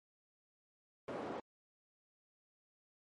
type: band-pass noise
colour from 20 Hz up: white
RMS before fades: -43 dBFS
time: 1.08-1.4 s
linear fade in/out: 2 ms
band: 220 to 620 Hz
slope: 12 dB/octave
effects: MP3 48 kbps